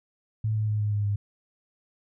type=tone with pitch steps; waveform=sine; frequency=109 / 107.56 / 106.14 / 104.74 / 103.36 / 101.99 Hz; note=A2 / A2 / G#2 / G#2 / G#2 / G#2; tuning=-16 / -39 / +38 / +15 / -8 / -31 cents; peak=-23 dBFS; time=0.44-1.16 s; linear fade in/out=5 ms; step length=120 ms; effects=none